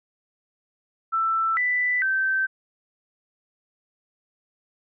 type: tone with pitch steps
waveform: sine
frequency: 1330 / 1985 / 1551 Hz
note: E6 / B6 / G6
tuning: +15 / +8 / -19 cents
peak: -20 dBFS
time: 1.12-2.47 s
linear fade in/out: 20 ms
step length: 450 ms
effects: none